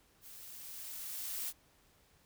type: noise with level ramp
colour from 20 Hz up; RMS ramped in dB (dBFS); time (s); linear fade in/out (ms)
blue; -53 to -38; 0.21-1.53; 50
effects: pink hiss -68 dBFS RMS until 2.25 s